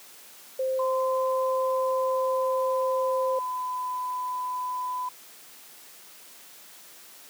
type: tone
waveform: sine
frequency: 523.3 Hz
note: C5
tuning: in tune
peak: -24 dBFS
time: 0.59-3.39 s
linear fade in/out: 5 ms
type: tone with pitch glide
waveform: sine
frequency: 1031 to 1002.2 Hz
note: C6 to B5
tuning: -26 to +25 cents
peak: -28 dBFS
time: 0.79-5.09 s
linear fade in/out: 5 ms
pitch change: -49 cents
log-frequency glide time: 0.95-4.14 s
effects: white hiss -49 dBFS RMS until 7.29 s + high-pass 200 Hz 12 dB/octave